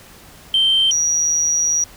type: tone pair in turn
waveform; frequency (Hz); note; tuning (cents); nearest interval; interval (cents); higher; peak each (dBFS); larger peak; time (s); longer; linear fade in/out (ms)
sine; 3127 / 5771; G7 / F#8; -5 / -44; major seventh; 1061; second; -11 / -14; first; 0.54-0.91 / 0.91-1.84; second; 2
effects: tanh soft clip ceiling -8 dBFS + pink hiss -43 dBFS RMS until 1.96 s